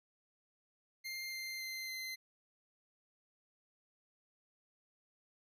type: tone with pitch steps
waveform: 25% pulse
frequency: 2104 / 2091 / 2077 / 2064 Hz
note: C7 / C7 / C7 / C7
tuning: +9 / -2 / -13 / -24 cents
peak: -37 dBFS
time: 1.04-2.16 s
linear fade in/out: 20 ms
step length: 280 ms
effects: none